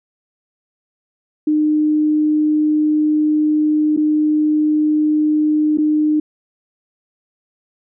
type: tone with dropouts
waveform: sine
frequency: 304.4 Hz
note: D#4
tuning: 38 cents flat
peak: -12 dBFS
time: 1.47-6.2 s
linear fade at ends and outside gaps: 5 ms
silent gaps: 3.965-3.973 / 5.774-5.783 s
effects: none